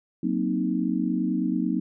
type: chord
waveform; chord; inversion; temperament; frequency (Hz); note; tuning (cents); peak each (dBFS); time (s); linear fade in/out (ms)
sine; C half-diminished seventh; second; equal; 185 / 233.1 / 261.6 / 311.1; Gb3 / Bb3 / C4 / Eb4; 0 / 0 / 0 / 0; -28; 0.23-1.8; 5
effects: none